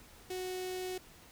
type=tone with notch filter; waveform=sawtooth; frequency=368.9 Hz; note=F#4; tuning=5 cents flat; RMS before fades=-39 dBFS; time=0.3-0.98 s; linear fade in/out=5 ms; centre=1200 Hz; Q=0.85; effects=pink hiss -57 dBFS RMS until 1.31 s